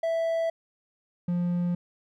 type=tone pair in turn; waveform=triangle; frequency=659.3 / 175.54 Hz; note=E5 / F3; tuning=0 / +9 cents; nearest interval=octave + major seventh; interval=2291 cents; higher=first; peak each=-22 dBFS; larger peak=neither; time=0.03-0.5 / 1.28-1.75 s; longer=neither; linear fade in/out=5 ms; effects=none